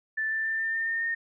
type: tone with pitch steps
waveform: sine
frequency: 1760 / 1772.2 / 1784.6 / 1797 / 1809.5 / 1822.1 / 1834.7 Hz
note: A6 / A6 / A6 / A6 / A6 / A#6 / A#6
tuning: 0 / +12 / +24 / +36 / +48 / -40 / -28 cents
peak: -26 dBFS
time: 0.17-1.15 s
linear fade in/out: 10 ms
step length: 140 ms
effects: none